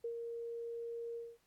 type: tone with ADSR envelope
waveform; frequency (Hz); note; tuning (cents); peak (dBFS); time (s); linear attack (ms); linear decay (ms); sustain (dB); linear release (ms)
sine; 466.2; A#4; 0; -36; 0.04-1.38; 6; 86; -4; 220
effects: pink hiss -75 dBFS RMS until 1.46 s + AAC 64 kbps